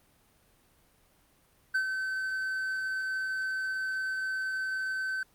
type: tone with ADSR envelope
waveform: triangle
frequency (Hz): 1534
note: G6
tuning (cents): -38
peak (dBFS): -22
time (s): 1.74-5.23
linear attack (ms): 12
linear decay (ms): 85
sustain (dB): -6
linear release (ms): 3
effects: pink hiss -65 dBFS RMS until 5.34 s + Opus 32 kbps